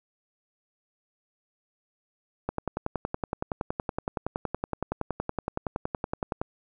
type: click train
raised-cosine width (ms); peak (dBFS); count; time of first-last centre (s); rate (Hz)
1; -14; 43; 2.49-6.415; 10.7
effects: none